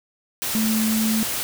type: tone in noise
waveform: sine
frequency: 220 Hz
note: A3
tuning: in tune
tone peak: -19 dBFS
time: 0.55-1.23 s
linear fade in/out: 0 ms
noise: white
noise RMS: -26 dBFS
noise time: 0.42-1.43 s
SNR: +4 dB
effects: none

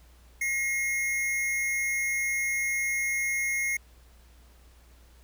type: tone pair together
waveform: square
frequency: 1908 / 2150 Hz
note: A#6 / C7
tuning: +40 / +47 cents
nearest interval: major second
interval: 207 cents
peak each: -38 / -27 dBFS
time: 0.41-3.77 s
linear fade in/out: 5 ms
effects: added 60 Hz sine -53 dBFS peak until 5.23 s + pink hiss -61 dBFS RMS until 5.23 s

